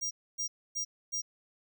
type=tone bursts; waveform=square; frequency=5700 Hz; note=F8; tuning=34 cents sharp; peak=-32 dBFS; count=4; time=0.01-1.22 s; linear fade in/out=20 ms; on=100 ms; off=270 ms; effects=none